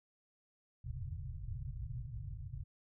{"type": "low-pass noise", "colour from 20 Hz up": "white", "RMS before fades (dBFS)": -43, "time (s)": [0.84, 2.64], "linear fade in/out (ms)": 10, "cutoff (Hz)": 140, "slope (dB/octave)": 96, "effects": []}